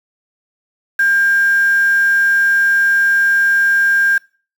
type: tone with quantisation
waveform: sine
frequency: 1600 Hz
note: G6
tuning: 35 cents sharp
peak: -10 dBFS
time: 0.99-4.18 s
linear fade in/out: 5 ms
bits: 5
effects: noise-tail reverb RT60 0.4 s tail -24 dB re dry